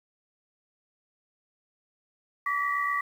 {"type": "tone cluster", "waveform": "sine", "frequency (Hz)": [1149, 1907, 1975], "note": ["D6", "A#6", "B6"], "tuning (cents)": [-38, 39, 0], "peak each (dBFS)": [-27, -32, -32], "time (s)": [2.46, 3.01], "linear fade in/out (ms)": 5, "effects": ["9-bit"]}